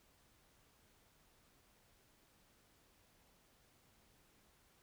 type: silence
effects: pink hiss -71 dBFS RMS until 4.82 s